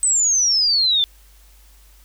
sine exponential sweep, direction down, 8240 to 3500 Hz, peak -14 dBFS, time 0.03-1.04 s, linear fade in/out 0 ms, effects added 50 Hz sine -47 dBFS peak until 2.04 s + white hiss -54 dBFS RMS until 2.04 s

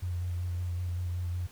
sine tone with vibrato, 88.5 Hz, F2, 23 cents sharp, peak -30 dBFS, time 0.02-1.47 s, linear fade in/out 10 ms, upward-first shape square, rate 5.3 Hz, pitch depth 21 cents each way, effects pink hiss -55 dBFS RMS until 1.51 s

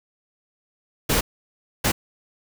pink noise bursts at uneven times, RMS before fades -20 dBFS, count 2, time 1.09-1.21 / 1.84-1.92 s, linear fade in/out 10 ms, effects none

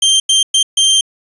sawtooth tone bursts at uneven times, 3158 Hz, G7, 12 cents sharp, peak -5 dBFS, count 4, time 0.02-0.2 / 0.29-0.43 / 0.54-0.63 / 0.77-1.01 s, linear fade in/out 5 ms, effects resampled to 24000 Hz + 7-bit

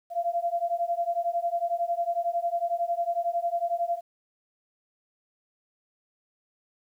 sine beating tone pair, 682 / 693 Hz, F5 / F5, -41 / -14 cents, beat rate 11 Hz, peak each -28 dBFS, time 0.1-4.01 s, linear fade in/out 50 ms, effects 10-bit

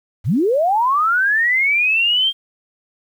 sine linear sweep, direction up, 72.3 to 3214 Hz, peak -13 dBFS, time 0.24-2.33 s, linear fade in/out 50 ms, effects 8-bit

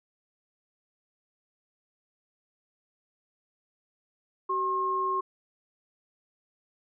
sine tone pair together, 379.4 / 1073 Hz, F#4 / C6, +43 / +43 cents, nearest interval octave + tritone, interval 1800 cents, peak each -33 / -26 dBFS, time 4.49-5.21 s, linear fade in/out 10 ms, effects none

